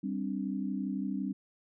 sine chord, G suspended fourth, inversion none, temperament equal, 196 / 261.6 / 293.7 Hz, G3 / C4 / D4, 0 / 0 / 0 cents, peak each -34 / -36 / -38 dBFS, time 0.03-1.33 s, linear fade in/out 10 ms, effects none

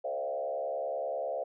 sine tone with frequency modulation, 600 Hz, D5, 37 cents sharp, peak -31 dBFS, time 0.04-1.44 s, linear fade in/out 10 ms, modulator 70.2 Hz, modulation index 1.6, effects none

